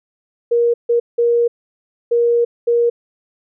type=tone bursts at uneven times; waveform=sine; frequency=472.5 Hz; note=A#4; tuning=23 cents sharp; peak=-11 dBFS; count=5; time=0.51-0.74 / 0.89-1 / 1.18-1.48 / 2.11-2.45 / 2.67-2.9 s; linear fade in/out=10 ms; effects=none